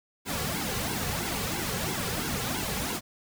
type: noise with flanger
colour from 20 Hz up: pink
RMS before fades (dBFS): -31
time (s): 0.25-3.01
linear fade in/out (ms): 50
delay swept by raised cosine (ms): 1.6 to 3.3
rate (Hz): 3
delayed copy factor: -0.85
effects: none